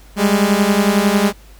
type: beating tone pair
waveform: sawtooth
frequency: 197.8 / 208.8 Hz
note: G3 / G#3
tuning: +16 / +10 cents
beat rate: 11 Hz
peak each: -11 dBFS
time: 0.16-1.33 s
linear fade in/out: 50 ms
effects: added 50 Hz sine -40 dBFS peak until 1.59 s + pink hiss -48 dBFS RMS until 1.59 s